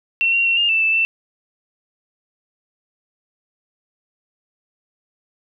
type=tone with pitch steps; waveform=sine; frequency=2713 / 2754 / 2723 / 2818 / 2658 / 2639 / 2671 Hz; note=E7 / F7 / F7 / F7 / E7 / E7 / E7; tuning=+49 / -25 / -44 / +15 / +14 / +1 / +22 cents; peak=-14 dBFS; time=0.21-1.05 s; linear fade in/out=0 ms; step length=120 ms; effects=none